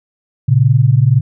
sine tone pair together, 116 / 137.67 Hz, A#2 / C#3, -8 / -12 cents, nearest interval minor third, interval 296 cents, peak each -10 dBFS, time 0.48-1.21 s, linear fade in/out 10 ms, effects none

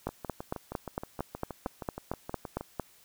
two click trains, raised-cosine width 1 ms, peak -17 / -23 dBFS, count 13 / 17, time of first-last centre 0.07-2.797 / 0.09-2.61 s, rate 4.4 / 6.35 Hz, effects white hiss -60 dBFS RMS until 3.04 s

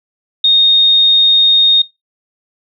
sine tone, 3700 Hz, A#7, 14 cents flat, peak -6 dBFS, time 0.44-1.82 s, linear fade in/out 5 ms, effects noise-tail reverb RT60 0.2 s tail -21 dB re dry

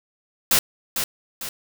white noise with echo, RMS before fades -17 dBFS, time 0.51-0.59 s, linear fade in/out 2 ms, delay 450 ms, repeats 2, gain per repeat -7 dB, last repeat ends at 1.49 s, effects none

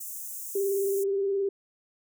white high-pass noise, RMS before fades -38 dBFS, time 0-1.04 s, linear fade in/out 10 ms, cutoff 6400 Hz, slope 48 dB/octave
sine tone with vibrato, 394.5 Hz, G4, 11 cents sharp, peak -24 dBFS, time 0.55-1.49 s, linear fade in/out 5 ms, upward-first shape sine, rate 19 Hz, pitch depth 31 cents each way
effects none

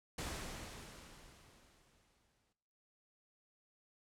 pink noise with exponential decay, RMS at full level -41 dBFS, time 0.18-2.53 s, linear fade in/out 5 ms, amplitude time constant 510 ms, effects noise-tail reverb RT60 1.0 s tail -17 dB re dry + low-pass 10000 Hz 12 dB/octave

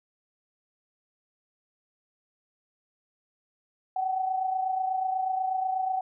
sine tone pair together, 752 / 780.2 Hz, F#5 / G5, +28 / -8 cents, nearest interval minor second, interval 64 cents, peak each -26 / -34 dBFS, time 3.96-6.01 s, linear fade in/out 5 ms, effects none

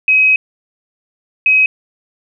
sine tone pair in turn, 2538 / 2538 Hz, D#7 / D#7, +34 / +34 cents, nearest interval unison, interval 0 cents, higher neither, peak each -7 dBFS, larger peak neither, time 0.08-0.36 / 1.46-1.66 s, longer first, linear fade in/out 2 ms, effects none

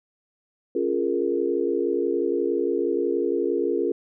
sine chord, Bb minor seventh, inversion first, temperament equal, 277.2 / 349.2 / 415.3 / 466.2 Hz, Db4 / F4 / Ab4 / Bb4, 0 / 0 / 0 / 0 cents, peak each -29 / -25 / -26 / -27 dBFS, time 0.75-3.92 s, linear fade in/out 5 ms, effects none

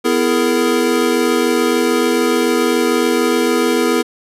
square tone cluster, 249.4 / 332.7 / 416.7 / 463.6 Hz, B3 / E4 / G#4 / A#4, +17 / +16 / +6 / -10 cents, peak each -19 dBFS, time 0.04-4.03 s, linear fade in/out 20 ms, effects resampled to 32000 Hz

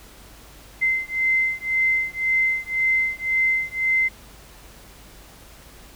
sine beating tone pair, 2071 / 2072.9 Hz, C7 / C7, -18 / -17 cents, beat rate 1.9 Hz, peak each -22 / -22 dBFS, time 0.81-4.09 s, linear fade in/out 20 ms, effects added 50 Hz sine -49 dBFS peak until 5.95 s + pink hiss -47 dBFS RMS until 5.95 s

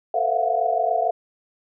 sine tone cluster, 447.3 / 513 / 661 / 688 / 732 Hz, A4 / C5 / E5 / F5 / F#5, +28 / -34 / +5 / -26 / -19 cents, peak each -29 / -31 / -25 / -22 / -24 dBFS, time 0.14-1.11 s, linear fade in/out 5 ms, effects none

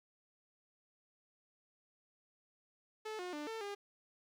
sawtooth tone with pitch steps, 434 / 359.8 / 297.1 / 447.6 / 404.8 Hz, A4 / F#4 / D4 / A4 / G#4, -24 / -48 / +20 / +30 / -44 cents, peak -37 dBFS, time 3.05-3.75 s, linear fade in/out 10 ms, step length 140 ms, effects low-pass 6000 Hz 12 dB/octave + 11-bit

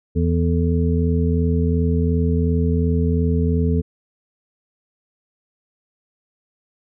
harmonic tone with a mistuned harmonic, 82.8 Hz, E2, 8 cents sharp, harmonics 1 / 2 / 3 / 5, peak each -18 / -21 / -23 / -25 dBFS, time 0.15-3.82 s, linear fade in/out 20 ms, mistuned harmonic 5, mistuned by +91 cents, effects none

